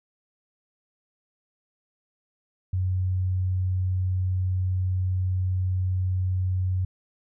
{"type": "tone", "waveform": "sine", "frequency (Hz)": 92.5, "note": "F#2", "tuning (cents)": 0, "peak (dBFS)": -22, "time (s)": [2.73, 6.85], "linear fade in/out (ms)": 5, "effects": []}